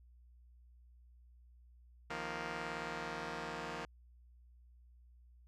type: chord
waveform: 5% pulse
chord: Eb suspended second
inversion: none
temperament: just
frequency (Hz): 155.56 / 175.01 / 233.3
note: Eb3 / F3 / Bb3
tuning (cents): 0 / +4 / +2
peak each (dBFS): -34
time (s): 2.1-3.85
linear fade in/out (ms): 2
effects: added 60 Hz sine -59 dBFS peak until 5.47 s + low-pass 5000 Hz 12 dB/octave